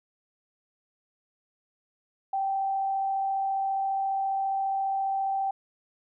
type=tone with frequency modulation; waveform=sine; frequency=779 Hz; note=G5; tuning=11 cents flat; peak=-25 dBFS; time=2.33-5.51 s; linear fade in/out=5 ms; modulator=34.7 Hz; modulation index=0.24; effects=none